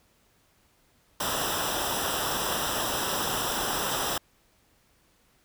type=noise with comb filter; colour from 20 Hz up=pink; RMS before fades=-29 dBFS; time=1.2-4.18 s; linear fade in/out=5 ms; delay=0.45 ms; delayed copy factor=-0.8; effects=pink hiss -65 dBFS RMS until 5.44 s